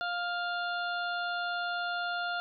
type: harmonic tone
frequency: 702 Hz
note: F5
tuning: 9 cents sharp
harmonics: 1 / 2 / 4 / 5 / 6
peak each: -35 / -33 / -45 / -43 / -45 dBFS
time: 0.01-2.4 s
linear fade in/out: 0 ms
effects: none